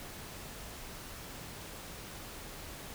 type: silence
effects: pink hiss -46 dBFS RMS until 2.94 s